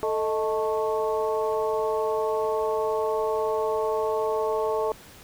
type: harmonic tone with a mistuned harmonic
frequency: 220 Hz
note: A3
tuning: in tune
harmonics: 2 / 3 / 4 / 5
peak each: -25 / -29 / -31 / -33 dBFS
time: 0.03-4.92 s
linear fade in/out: 0 ms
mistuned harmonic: 3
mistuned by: -83 cents
effects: pink hiss -48 dBFS RMS until 5.23 s